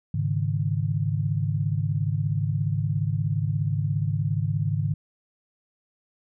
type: chord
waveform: sine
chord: Ab suspended fourth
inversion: none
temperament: equal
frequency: 103.83 / 138.59 / 155.56 Hz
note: Ab2 / Db3 / Eb3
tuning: 0 / 0 / 0 cents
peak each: -26 / -27 / -27 dBFS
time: 0.14-4.94 s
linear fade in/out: 5 ms
effects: none